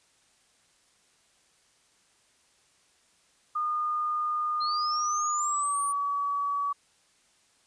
sine tone with pitch glide, 1220 to 1138.3 Hz, D#6 to C#6, -34 to +46 cents, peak -26 dBFS, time 3.55-6.73 s, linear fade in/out 10 ms, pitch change -120 cents, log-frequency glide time 5.27-5.76 s
sine linear sweep, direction up, 4087 to 9210 Hz, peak -32 dBFS, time 4.6-5.93 s, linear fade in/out 20 ms
effects white hiss -65 dBFS RMS until 7.66 s + resampled to 22050 Hz

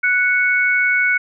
sine tone pair together, 1480 / 2217 Hz, F#6 / C#7, 0 / 0 cents, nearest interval perfect fifth, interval 700 cents, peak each -16 dBFS, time 0.03-1.18 s, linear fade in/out 10 ms, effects none

